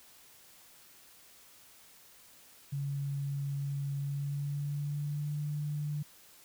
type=tone with pitch glide; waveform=sine; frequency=140.2 to 148.02 Hz; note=C#3 to D3; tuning=+20 to +14 cents; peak=-32 dBFS; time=2.72-6.03 s; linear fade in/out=10 ms; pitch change=+94 cents; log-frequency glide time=3.96-5.38 s; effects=white hiss -58 dBFS RMS until 6.44 s